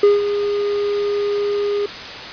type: tone with ADSR envelope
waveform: triangle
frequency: 409 Hz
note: G#4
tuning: 26 cents flat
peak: -5 dBFS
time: 0.03-1.86 s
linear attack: 4 ms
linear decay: 170 ms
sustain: -10 dB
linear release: 4 ms
effects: white hiss -30 dBFS RMS until 2.32 s + resampled to 11025 Hz